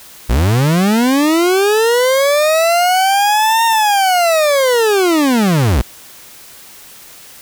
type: linear two-way sweep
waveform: 40% pulse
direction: up then down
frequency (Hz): 51.3 to 923 to 51.3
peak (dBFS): -9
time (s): 0.29-5.82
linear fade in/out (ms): 10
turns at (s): 3.65
effects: white hiss -38 dBFS RMS until 7.41 s

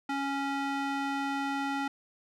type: tone with band-pass filter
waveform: square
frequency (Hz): 277.2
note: C#4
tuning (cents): 0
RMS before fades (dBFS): -32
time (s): 0.09-1.88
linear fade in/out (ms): 5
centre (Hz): 1200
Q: 0.69
effects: none

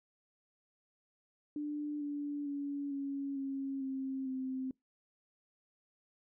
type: tone with pitch steps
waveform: sine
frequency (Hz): 295.8 / 289.7 / 283.8 / 277.9 / 272.2 / 266.6 / 261.1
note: D4 / D4 / C#4 / C#4 / C#4 / C4 / C4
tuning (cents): +13 / -24 / +41 / +4 / -31 / +33 / -3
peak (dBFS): -35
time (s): 1.56-4.71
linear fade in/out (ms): 2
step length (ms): 450
effects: noise-tail reverb RT60 0.2 s tail -26 dB re dry

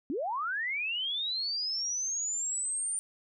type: linear sweep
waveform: sine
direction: up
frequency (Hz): 241.1 to 9130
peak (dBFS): -30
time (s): 0.1-2.99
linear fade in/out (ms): 0
effects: none

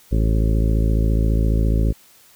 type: harmonic tone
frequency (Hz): 54.6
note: A1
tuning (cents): -13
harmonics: 1 / 2 / 3 / 4 / 5 / 6 / 7 / 8 / 10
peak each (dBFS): -16 / -22 / -26 / -28 / -30 / -32 / -33 / -34 / -36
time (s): 0.11-1.93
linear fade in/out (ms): 20
effects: white hiss -51 dBFS RMS until 2.35 s

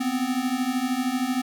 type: beating tone pair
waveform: square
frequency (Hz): 246.9 / 259.9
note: B3 / C4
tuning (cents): 0 / -11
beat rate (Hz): 13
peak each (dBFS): -28 / -26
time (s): 0-1.42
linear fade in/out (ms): 10
effects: none

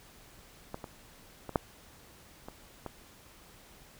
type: clicks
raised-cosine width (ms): 1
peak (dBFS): -23 / -26 / -25 / -11 / -28 / -24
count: 6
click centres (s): 0.744 / 0.842 / 1.493 / 1.558 / 2.485 / 2.863
effects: pink hiss -56 dBFS RMS until 3.99 s

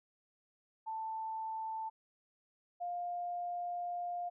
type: tone pair in turn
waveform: sine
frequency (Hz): 885 / 704.2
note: A5 / F5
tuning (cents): +10 / +14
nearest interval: major third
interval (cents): 396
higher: first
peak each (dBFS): -37 / -36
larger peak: second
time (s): 0.86-1.9 / 2.8-4.3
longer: second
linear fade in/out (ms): 20
effects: none

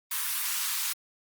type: high-pass noise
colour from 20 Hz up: white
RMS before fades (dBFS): -30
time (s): 0.11-0.93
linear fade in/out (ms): 5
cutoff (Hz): 940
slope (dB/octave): 48
effects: Opus 32 kbps

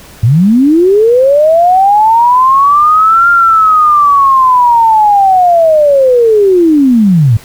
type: linear two-way sweep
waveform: sine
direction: up then down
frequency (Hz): 102.9 to 1400 to 102.9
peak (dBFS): -3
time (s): 0.23-7.37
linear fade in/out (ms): 5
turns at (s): 3.3
effects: pink hiss -35 dBFS RMS until 7.44 s

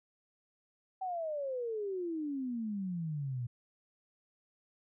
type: exponential sweep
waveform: sine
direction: down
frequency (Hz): 770 to 117.5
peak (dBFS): -34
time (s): 1.01-3.47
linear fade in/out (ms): 10
effects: none

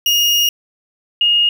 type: tone pair in turn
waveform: 35% pulse / sine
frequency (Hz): 2855 / 2855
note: F7 / F7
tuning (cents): +37 / +37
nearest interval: unison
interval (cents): 0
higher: neither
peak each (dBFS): -10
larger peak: neither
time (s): 0.06-0.49 / 1.21-1.49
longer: first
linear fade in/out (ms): 2
effects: 8-bit

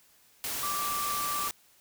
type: tone in noise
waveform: sine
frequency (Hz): 1169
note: D6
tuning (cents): -8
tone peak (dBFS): -31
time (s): 0.63-1.48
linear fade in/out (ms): 0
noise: white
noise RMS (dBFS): -34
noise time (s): 0.44-1.51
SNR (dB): 0
effects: white hiss -62 dBFS RMS until 1.8 s

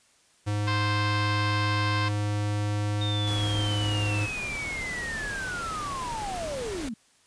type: tone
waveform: square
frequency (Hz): 103.83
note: G#2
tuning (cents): 0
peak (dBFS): -26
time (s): 0.46-4.27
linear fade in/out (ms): 20
type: harmonic tone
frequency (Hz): 523.3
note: C5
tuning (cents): 0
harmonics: 2 / 3 / 4 / 5 / 6 / 7 / 8 / 9 / 10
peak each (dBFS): -30 / -34 / -36 / -38 / -40 / -41 / -42 / -43 / -44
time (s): 0.67-2.09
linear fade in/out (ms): 10
type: linear sweep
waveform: sine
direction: down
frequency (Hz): 3684 to 205.3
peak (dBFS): -31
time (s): 3.01-6.94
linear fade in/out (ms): 5
type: noise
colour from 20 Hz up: pink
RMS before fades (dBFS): -37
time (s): 3.27-6.89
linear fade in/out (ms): 5
effects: white hiss -62 dBFS RMS until 7.26 s + resampled to 22050 Hz

